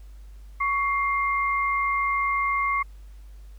sine tone pair together, 1117.2 / 2109 Hz, C#6 / C7, +13 / +13 cents, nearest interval major seventh, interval 1100 cents, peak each -23 / -26 dBFS, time 0.6-2.83 s, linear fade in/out 10 ms, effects added 50 Hz sine -41 dBFS peak until 3.58 s + pink hiss -62 dBFS RMS until 3.58 s

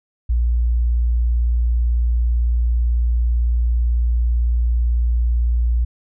sine tone, 59 Hz, A#1, 22 cents sharp, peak -14 dBFS, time 0.29-5.85 s, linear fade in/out 10 ms, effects none

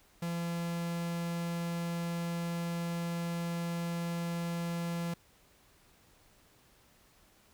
45% pulse tone, 170.2 Hz, F3, 44 cents flat, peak -33 dBFS, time 0.22-5.14 s, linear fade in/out 5 ms, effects pink hiss -64 dBFS RMS until 7.53 s

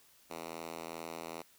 5% pulse tone with high-pass filter, 82.41 Hz, E2, in tune, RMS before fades -44 dBFS, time 0.3-1.42 s, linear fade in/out 5 ms, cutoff 260 Hz, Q 0.72, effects white hiss -64 dBFS RMS until 1.58 s

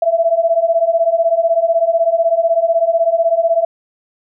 sine beating tone pair, 656 / 672 Hz, E5 / E5, -9 / +33 cents, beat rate 16 Hz, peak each -15 / -13 dBFS, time 0.02-3.65 s, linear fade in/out 5 ms, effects none

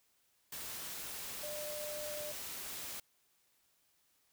sine tone in noise, 598 Hz, D5, 31 cents sharp, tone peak -42 dBFS, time 1.43-2.32 s, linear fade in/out 5 ms, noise white, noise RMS -44 dBFS, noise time 0.52-3 s, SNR -1 dB, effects white hiss -74 dBFS RMS until 4.32 s

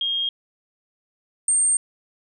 sine tone pair in turn, 3239 / 8671 Hz, G#7 / C#9, -44 / -39 cents, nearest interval octave + perfect fourth, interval 1705 cents, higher second, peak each -21 / -16 dBFS, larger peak second, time 0.01-0.29 / 1.48-1.77 s, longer second, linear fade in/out 2 ms, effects none

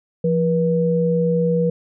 sine tone pair together, 170.84 / 483.2 Hz, F3 / B4, -38 / -38 cents, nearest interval octave + tritone, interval 1800 cents, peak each -18 / -18 dBFS, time 0.24-1.7 s, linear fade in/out 5 ms, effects none

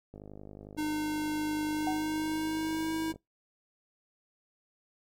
click train, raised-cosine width 2 ms, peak -33 dBFS, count 155, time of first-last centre 0.14-3.16 s, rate 51 Hz
square tone with pitch glide, 304.8 to 321.4 Hz, D#4 to E4, -36 to -44 cents, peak -31 dBFS, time 0.77-3.13 s, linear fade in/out 20 ms, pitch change +92 cents, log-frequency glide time 1.66-2.95 s
sine tone with exponential decay, 752 Hz, F#5, 28 cents sharp, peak -28 dBFS, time 1.87-2.13 s, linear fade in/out 2 ms, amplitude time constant 55 ms
effects noise-tail reverb RT60 0.2 s tail -25 dB re dry

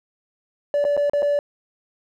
triangle tone with dropouts, 578 Hz, D5, 28 cents flat, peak -14 dBFS, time 0.74-1.39 s, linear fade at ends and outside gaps 1 ms, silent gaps 0.842-0.85 / 0.967-0.975 / 1.097-1.134 / 1.222-1.228 s, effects tanh soft clip ceiling -12 dBFS

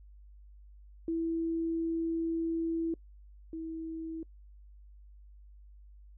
sine tone pair in turn, 329.6 / 323.9 Hz, E4 / E4, 0 / -30 cents, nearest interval unison, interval 30 cents, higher first, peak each -29 / -36 dBFS, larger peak first, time 1.08-2.94 / 3.53-4.23 s, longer first, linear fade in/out 2 ms, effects noise-tail reverb RT60 0.1 s tail -25 dB re dry + added 50 Hz sine -51 dBFS peak until 6.17 s

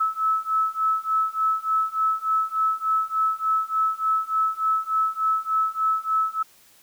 sine beating tone pair, 1300 / 1303.4 Hz, E6 / E6, -24 / -20 cents, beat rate 3.4 Hz, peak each -24 / -23 dBFS, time 0-6.43 s, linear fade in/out 10 ms, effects white hiss -55 dBFS RMS until 6.82 s

